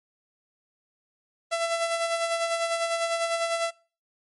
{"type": "tone with tremolo", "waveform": "sawtooth", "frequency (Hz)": 670, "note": "E5", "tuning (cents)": 28, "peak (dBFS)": -19, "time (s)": [1.51, 3.71], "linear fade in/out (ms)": 20, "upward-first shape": "sine", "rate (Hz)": 10, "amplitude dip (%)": 50, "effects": ["noise-tail reverb RT60 0.4 s tail -24 dB re dry", "MP3 48 kbps"]}